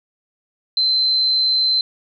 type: tone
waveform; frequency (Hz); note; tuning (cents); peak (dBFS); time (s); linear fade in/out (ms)
sine; 4084; C8; -43; -14; 0.77-1.81; 2
effects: none